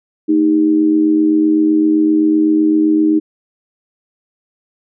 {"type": "tone with amplitude modulation", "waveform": "sine", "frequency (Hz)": 311.1, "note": "D#4", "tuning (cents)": 0, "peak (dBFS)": -6, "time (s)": [0.28, 3.2], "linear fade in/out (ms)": 20, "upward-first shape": "sine", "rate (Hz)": 87.8, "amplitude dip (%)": 65, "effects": []}